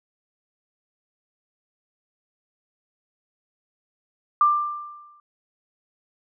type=tone with exponential decay; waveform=sine; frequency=1186 Hz; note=D6; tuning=17 cents sharp; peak=-12 dBFS; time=4.41-5.2 s; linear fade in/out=2 ms; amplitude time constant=170 ms; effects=none